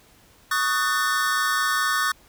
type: chord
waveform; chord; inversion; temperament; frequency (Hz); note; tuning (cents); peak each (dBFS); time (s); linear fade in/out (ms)
square; D# half-diminished seventh; third; just; 1120.1 / 1244.5 / 1493.4 / 1792.1; C#6 / D#6 / F#6 / A6; +18 / 0 / +16 / +31; -27; 0.51-2.12; 5
effects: pink hiss -55 dBFS RMS until 2.28 s